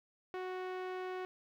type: tone with low-pass filter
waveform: sawtooth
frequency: 369.4 Hz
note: F#4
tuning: 3 cents flat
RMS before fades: -41 dBFS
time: 0.34-1.25 s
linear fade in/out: 0 ms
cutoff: 2300 Hz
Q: 0.79
effects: 12-bit